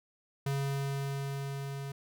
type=tone with level ramp; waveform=square; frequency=138.59 Hz; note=C#3; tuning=in tune; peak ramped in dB=-30 to -38 dBFS; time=0.46-1.92 s; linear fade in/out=5 ms; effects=none